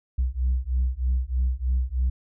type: beating tone pair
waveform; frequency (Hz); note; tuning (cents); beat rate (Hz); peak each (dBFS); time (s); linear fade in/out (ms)
sine; 61.74 / 64.94; B1 / C2; 0 / -12; 3.2; -23; 0.18-2.1; 10
effects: tanh soft clip ceiling -17 dBFS